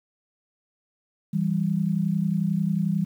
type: tone pair together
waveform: sine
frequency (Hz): 164.81 / 195.99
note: E3 / G3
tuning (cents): 0 / 0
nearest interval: minor third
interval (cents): 300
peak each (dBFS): -24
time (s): 1.33-3.05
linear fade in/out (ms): 10
effects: 9-bit